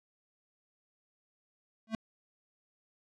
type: tone with exponential growth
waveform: square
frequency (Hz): 221.8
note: A3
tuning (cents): +14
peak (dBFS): -28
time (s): 1.87-1.95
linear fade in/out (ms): 2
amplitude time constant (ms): 16
effects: low-pass 5000 Hz 12 dB/octave